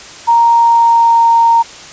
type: tone with pitch glide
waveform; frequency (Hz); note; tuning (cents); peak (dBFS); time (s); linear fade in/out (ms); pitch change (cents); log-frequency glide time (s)
sine; 932.3 to 924.8; A#5 to A#5; 0 to -14; -5; 0.27-1.63; 20; -14; 0.53-1.25
effects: white hiss -32 dBFS RMS until 1.92 s + resampled to 16000 Hz